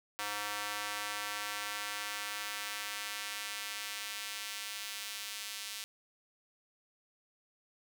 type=tone with high-pass filter sweep; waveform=square; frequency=103.83 Hz; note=G#2; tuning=in tune; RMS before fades=-40 dBFS; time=0.19-5.84 s; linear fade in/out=0 ms; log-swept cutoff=1100 to 3200 Hz; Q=0.88; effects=none